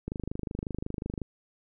click train, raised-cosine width 3 ms, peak -20 dBFS, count 30, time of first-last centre 0.08-1.217 s, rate 25.5 Hz, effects none

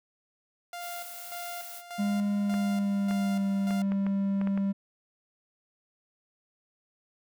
sawtooth tone with tremolo, 698.5 Hz, F5, in tune, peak -33 dBFS, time 0.73-3.82 s, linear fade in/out 2 ms, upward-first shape square, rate 1.7 Hz, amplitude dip 65%
blue noise, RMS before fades -43 dBFS, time 0.79-1.83 s, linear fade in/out 50 ms
triangle tone with pitch glide, 203.6 to 197.01 Hz, G#3 to G3, -34 to +9 cents, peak -23 dBFS, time 1.98-4.73 s, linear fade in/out 20 ms, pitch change -57 cents, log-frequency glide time 2.37-3.45 s
clicks, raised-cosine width 0.5 ms, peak -24 dBFS, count 8, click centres 2.541 / 3.11 / 3.708 / 3.92 / 4.066 / 4.414 / 4.473 / 4.576 s
effects none

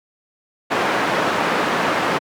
white low-pass noise, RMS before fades -19 dBFS, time 0.7-2.19 s, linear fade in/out 20 ms, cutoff 1400 Hz, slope 12 dB/octave, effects high-pass 200 Hz 12 dB/octave

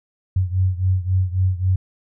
sine beating tone pair, 91.8 / 95.5 Hz, F#2 / G2, -13 / -45 cents, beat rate 3.7 Hz, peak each -18 / -21 dBFS, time 0.36-1.76 s, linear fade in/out 5 ms, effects none

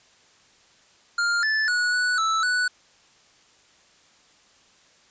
square tone with pitch steps, 1403 / 1747 / 1463 / 1478 / 1315 / 1482 Hz, F6 / A6 / F#6 / F#6 / E6 / F#6, +8 / -13 / -20 / -2 / -5 / +2 cents, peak -21 dBFS, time 1.18-2.68 s, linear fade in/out 5 ms, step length 250 ms, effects white hiss -57 dBFS RMS until 5.1 s + resampled to 16000 Hz

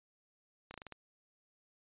slowing click train, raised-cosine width 0.3 ms, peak -30 dBFS, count 6, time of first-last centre 0.71-0.923 s, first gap 31 ms, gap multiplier 1.16, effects resampled to 8000 Hz

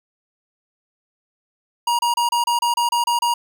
square tone bursts, 950 Hz, A#5, 33 cents sharp, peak -17 dBFS, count 10, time 1.87-3.34 s, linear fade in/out 5 ms, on 120 ms, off 30 ms, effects none

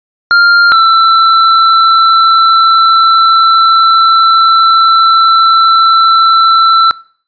square tone pair in turn, 1396.9 / 1336.2 Hz, F6 / E6, 0 / +23 cents, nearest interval minor second, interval 77 cents, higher first, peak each -4 dBFS, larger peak neither, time 0.31-0.72 / 0.72-6.91 s, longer second, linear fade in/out 0 ms, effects noise-tail reverb RT60 0.5 s tail -22 dB re dry + resampled to 11025 Hz

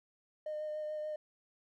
triangle tone with vibrato, 610 Hz, D#5, 34 cents flat, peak -33 dBFS, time 0.46-1.16 s, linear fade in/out 5 ms, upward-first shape sine, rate 6.9 Hz, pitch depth 14 cents each way, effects tanh soft clip ceiling -33 dBFS

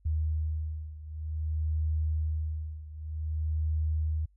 sine beating tone pair, 77.78 / 78.31 Hz, D#2 / D#2, 0 / +12 cents, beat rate 0.53 Hz, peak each -30 / -33 dBFS, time 0.05-4.26 s, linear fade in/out 10 ms, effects added 50 Hz sine -60 dBFS peak until 4.36 s

